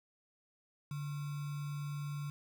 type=tone with sample-and-hold; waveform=sine; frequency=145.2 Hz; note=D3; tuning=19 cents flat; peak=-37 dBFS; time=0.91-2.3 s; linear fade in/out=2 ms; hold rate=1225 Hz; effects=none